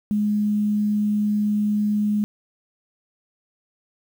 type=tone with quantisation; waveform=sine; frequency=209 Hz; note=G#3; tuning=11 cents sharp; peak=-18 dBFS; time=0.11-2.24 s; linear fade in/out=0 ms; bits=8; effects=none